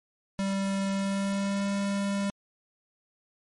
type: tone with pitch glide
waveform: square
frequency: 195.5 to 199.15 Hz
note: G3 to G3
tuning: -4 to +28 cents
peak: -27 dBFS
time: 0.39-2.3 s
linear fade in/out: 0 ms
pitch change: +32 cents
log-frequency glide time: 0.91-1.67 s
effects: MP3 48 kbps